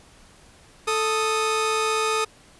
sawtooth tone pair together, 440 / 1244.5 Hz, A4 / D#6, 0 / 0 cents, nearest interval octave + tritone, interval 1800 cents, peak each -20 dBFS, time 0.87-2.25 s, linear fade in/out 10 ms, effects pink hiss -52 dBFS RMS until 2.59 s + resampled to 24000 Hz

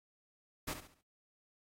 pink noise with echo, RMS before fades -40 dBFS, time 0.67-0.74 s, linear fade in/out 10 ms, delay 69 ms, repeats 4, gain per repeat -9 dB, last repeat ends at 1.016 s, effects AAC 48 kbps

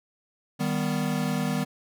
square chord, Eb augmented, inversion none, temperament equal, 155.56 / 196 / 246.9 Hz, Eb3 / G3 / B3, 0 / 0 / 0 cents, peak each -30 dBFS, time 0.59-1.65 s, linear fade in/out 20 ms, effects none

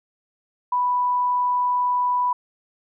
sine tone, 987.8 Hz, B5, in tune, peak -18 dBFS, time 0.72-2.33 s, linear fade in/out 5 ms, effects none

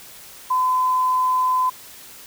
sine tone, 1017 Hz, C6, 50 cents flat, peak -16 dBFS, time 0.5-1.7 s, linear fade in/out 10 ms, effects white hiss -42 dBFS RMS until 2.26 s

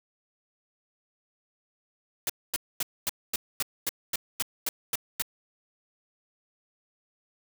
white noise bursts, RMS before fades -28 dBFS, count 12, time 2.27-5.222 s, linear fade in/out 2 ms, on 26 ms, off 240 ms, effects none

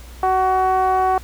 10% pulse tone with low-pass filter, 374.8 Hz, F#4, 22 cents sharp, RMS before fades -17 dBFS, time 0.23-1.18 s, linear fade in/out 2 ms, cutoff 890 Hz, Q 5.1, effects added 60 Hz sine -36 dBFS peak until 1.23 s + pink hiss -44 dBFS RMS until 1.23 s

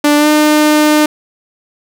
sawtooth tone with pitch glide, 294.2 to 302.5 Hz, D4 to D#4, +3 to -49 cents, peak -3 dBFS, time 0.04-1.06 s, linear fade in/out 5 ms, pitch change +48 cents, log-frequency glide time 0.17-0.28 s, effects none

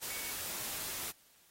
sine tone in noise, 2235 Hz, C#7, 14 cents sharp, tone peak -46 dBFS, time 0.09-0.32 s, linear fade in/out 20 ms, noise white, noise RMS -40 dBFS, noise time 0.01-1.12 s, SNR -9 dB, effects white hiss -65 dBFS RMS until 1.5 s + AAC 48 kbps

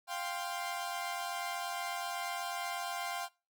sawtooth chord, F suspended second, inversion none, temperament equal with one note detuned, 698.5 / 786.7 / 1046.5 Hz, F5 / G5 / C6, 0 / +6 / 0 cents, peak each -36 / -37 / -38 dBFS, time 0.07-3.29 s, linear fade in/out 50 ms, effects noise-tail reverb RT60 0.3 s tail -22 dB re dry

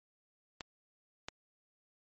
clicks, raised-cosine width 0.2 ms, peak -22 dBFS, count 2, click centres 0.608 / 1.285 s, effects MP3 32 kbps

